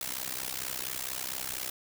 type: noise with amplitude modulation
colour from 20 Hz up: white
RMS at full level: -32 dBFS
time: 0.01-1.7 s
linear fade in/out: 2 ms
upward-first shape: sine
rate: 64.3 Hz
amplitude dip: 95%
effects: none